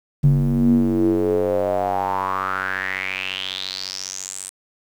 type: tone with band-pass filter sweep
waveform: square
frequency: 47.29 Hz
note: F#1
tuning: 39 cents sharp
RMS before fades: -21 dBFS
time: 0.23-4.5 s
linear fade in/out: 10 ms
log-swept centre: 150 to 8800 Hz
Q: 6.4
effects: 8-bit